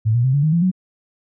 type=tone with pitch steps; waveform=sine; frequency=110 / 119.96 / 130.81 / 142.65 / 155.56 / 169.64 / 185 Hz; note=A2 / B2 / C3 / C#3 / D#3 / E3 / F#3; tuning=0 / -50 / 0 / +50 / 0 / +50 / 0 cents; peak=-13 dBFS; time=0.05-0.715 s; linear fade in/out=20 ms; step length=95 ms; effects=none